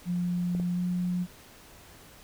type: tone with pitch glide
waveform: sine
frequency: 176.7 to 178.86 Hz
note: F3 to F3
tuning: +21 to +42 cents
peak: -26 dBFS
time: 0.05-1.27 s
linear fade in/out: 50 ms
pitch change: +21 cents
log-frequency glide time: 0.73-0.8 s
type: clicks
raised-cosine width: 2 ms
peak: -25 dBFS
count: 2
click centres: 0.55 / 0.599 s
effects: pink hiss -52 dBFS RMS until 2.23 s